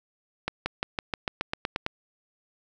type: accelerating click train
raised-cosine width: 0.3 ms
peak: -11 dBFS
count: 11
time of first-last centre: 0.48-1.864 s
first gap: 180 ms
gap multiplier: 0.94
effects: none